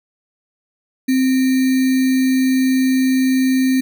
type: tone with sample-and-hold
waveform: sine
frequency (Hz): 260.6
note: C4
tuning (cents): -7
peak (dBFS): -12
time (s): 1.08-3.81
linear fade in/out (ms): 10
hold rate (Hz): 2100
effects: none